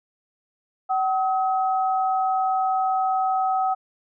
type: tone pair together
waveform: sine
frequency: 758.7 / 1274 Hz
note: F#5 / D#6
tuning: +43 / +41 cents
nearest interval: major sixth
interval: 898 cents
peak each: -20 / -27 dBFS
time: 0.89-3.75 s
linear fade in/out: 20 ms
effects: none